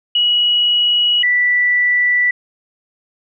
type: tone pair in turn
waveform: sine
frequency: 2916 / 1966.9 Hz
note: F#7 / B6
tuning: -26 / -8 cents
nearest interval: perfect fifth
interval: 682 cents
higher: first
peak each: -11 dBFS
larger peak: neither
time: 0.15-1.23 / 1.23-2.31 s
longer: neither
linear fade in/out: 5 ms
effects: none